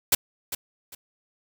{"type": "noise with echo", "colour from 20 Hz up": "white", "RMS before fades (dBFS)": -18, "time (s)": [0.12, 0.15], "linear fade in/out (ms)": 5, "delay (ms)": 400, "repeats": 2, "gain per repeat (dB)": -12, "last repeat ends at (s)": 0.95, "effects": []}